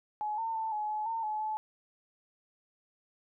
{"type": "tone with pitch steps", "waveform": "sine", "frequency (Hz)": [846, 904, 888, 847, 853, 907, 855, 863], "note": ["G#5", "A5", "A5", "G#5", "G#5", "A#5", "A5", "A5"], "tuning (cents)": [32, 47, 16, 34, 46, -48, -50, -34], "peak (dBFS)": -31, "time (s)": [0.21, 1.57], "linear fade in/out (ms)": 0, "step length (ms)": 170, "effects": []}